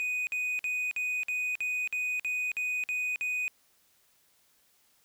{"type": "tone bursts", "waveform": "triangle", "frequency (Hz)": 2489, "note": "D#7", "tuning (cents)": 0, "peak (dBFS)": -27, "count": 11, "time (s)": [0, 3.48], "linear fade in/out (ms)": 0, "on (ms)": 270, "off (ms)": 51, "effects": ["white hiss -67 dBFS RMS until 5.04 s"]}